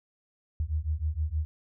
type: beating tone pair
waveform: sine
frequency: 74.3 / 80.7 Hz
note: D2 / E2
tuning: +21 / -36 cents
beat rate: 6.4 Hz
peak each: -30 / -30 dBFS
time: 0.6-1.45 s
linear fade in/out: 0 ms
effects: none